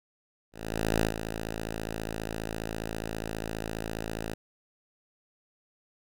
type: tone with ADSR envelope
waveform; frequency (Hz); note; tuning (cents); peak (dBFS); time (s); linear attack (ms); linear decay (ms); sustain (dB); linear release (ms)
5% pulse; 54.8; A1; -6; -12; 0.52-4.34; 500; 110; -10; 7
effects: none